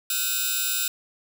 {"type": "tone cluster", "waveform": "5% pulse", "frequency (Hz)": [1403, 1523, 2527, 3627, 3922], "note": ["F6", "F#6", "D#7", "A#7", "B7"], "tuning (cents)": [8, 50, 26, -48, -13], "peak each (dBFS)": -21, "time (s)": [0.1, 0.88], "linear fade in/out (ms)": 2, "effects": []}